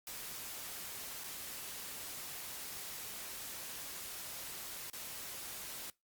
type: noise with dropouts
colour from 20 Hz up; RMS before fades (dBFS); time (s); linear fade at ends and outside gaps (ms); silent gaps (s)
white; -45; 0.07-5.9; 1; 1.237-1.241 / 4.9-4.932
effects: noise-tail reverb RT60 0.2 s tail -22 dB re dry + Opus 48 kbps